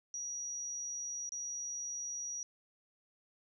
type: tone with dropouts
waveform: sine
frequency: 5780 Hz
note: F#8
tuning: 41 cents flat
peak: -38 dBFS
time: 0.14-2.43 s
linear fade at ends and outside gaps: 1 ms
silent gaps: 1.292-1.32 s
effects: none